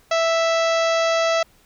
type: harmonic tone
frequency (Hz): 659.3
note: E5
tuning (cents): 0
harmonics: 1 / 2 / 3 / 4 / 5 / 6 / 7 / 8 / 9 / 10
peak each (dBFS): -18 / -24 / -28 / -30 / -32 / -34 / -35 / -36 / -37 / -38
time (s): 0.11-1.43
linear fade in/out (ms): 5
effects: pink hiss -56 dBFS RMS until 1.65 s